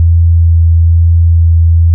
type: tone with vibrato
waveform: sine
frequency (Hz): 83.4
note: E2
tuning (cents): +21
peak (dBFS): -3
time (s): 0-1.94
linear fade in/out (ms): 0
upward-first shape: sine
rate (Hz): 1.1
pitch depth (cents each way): 11
effects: none